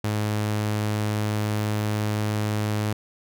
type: tone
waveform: sawtooth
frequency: 105.9 Hz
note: G#2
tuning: 34 cents sharp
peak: -19 dBFS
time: 0.04-2.93 s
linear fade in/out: 5 ms
effects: none